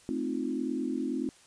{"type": "chord", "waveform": "sine", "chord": "F dominant seventh", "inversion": "first", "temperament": "equal", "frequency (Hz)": [220, 261.6, 311.1, 349.2], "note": ["A3", "C4", "Eb4", "F4"], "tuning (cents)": [0, 0, 0, 0], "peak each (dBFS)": [-37, -32, -35, -37], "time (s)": [0.09, 1.29], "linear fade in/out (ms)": 0, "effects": ["white hiss -58 dBFS RMS until 1.46 s", "resampled to 22050 Hz"]}